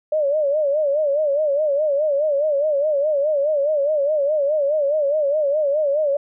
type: tone with vibrato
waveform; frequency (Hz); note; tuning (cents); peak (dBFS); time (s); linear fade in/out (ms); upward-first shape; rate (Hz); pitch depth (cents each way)
sine; 587.3; D5; 0; -16; 0.12-6.17; 5; sine; 4.8; 110
effects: none